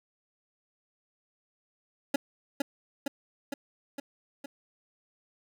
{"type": "tone with echo", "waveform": "25% pulse", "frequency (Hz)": 280, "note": "C#4", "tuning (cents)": 18, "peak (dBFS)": -19, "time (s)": [2.14, 2.16], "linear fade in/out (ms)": 5, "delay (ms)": 460, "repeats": 5, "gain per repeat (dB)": -3, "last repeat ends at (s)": 4.46, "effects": []}